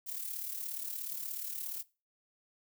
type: noise with amplitude modulation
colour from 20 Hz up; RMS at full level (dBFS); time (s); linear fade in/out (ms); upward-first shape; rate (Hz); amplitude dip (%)
violet; -37; 0.06-1.83; 20; sine; 36.9; 60
effects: noise-tail reverb RT60 0.3 s tail -20 dB re dry